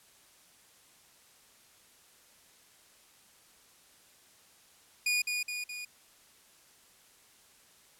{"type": "tone with echo", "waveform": "sawtooth", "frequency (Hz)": 2450, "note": "D#7", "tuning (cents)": -27, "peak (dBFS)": -23, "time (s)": [5.06, 5.22], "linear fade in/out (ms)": 5, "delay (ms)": 210, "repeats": 3, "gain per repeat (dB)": -4, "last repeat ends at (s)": 5.85, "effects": ["white hiss -61 dBFS RMS until 7.99 s", "low-pass 12000 Hz 12 dB/octave"]}